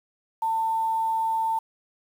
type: tone with quantisation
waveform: sine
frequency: 896 Hz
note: A5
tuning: 31 cents sharp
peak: -22 dBFS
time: 0.42-1.59 s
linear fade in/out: 5 ms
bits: 8
effects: none